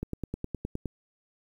click train, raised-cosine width 3 ms, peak -19 dBFS, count 9, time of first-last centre 0.03-0.857 s, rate 9.67 Hz, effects 9-bit

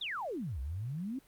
sine exponential two-way sweep, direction down then up, 3857 to 61.74 to 280.4 Hz, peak -35 dBFS, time 0.01-1.19 s, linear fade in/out 5 ms, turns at 0.6 s, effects pink hiss -64 dBFS RMS until 1.27 s + Opus 48 kbps

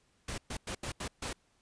pink noise bursts at uneven times, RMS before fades -38 dBFS, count 6, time 0.28-0.38 / 0.5-0.57 / 0.67-0.75 / 0.83-0.92 / 1-1.08 / 1.22-1.33 s, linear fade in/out 5 ms, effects pink hiss -71 dBFS RMS until 1.61 s + resampled to 22050 Hz

